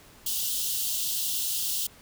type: high-pass noise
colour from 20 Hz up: white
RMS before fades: -29 dBFS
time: 0.26-1.87 s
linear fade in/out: 5 ms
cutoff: 2800 Hz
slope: 96 dB/octave
effects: pink hiss -53 dBFS RMS until 2.01 s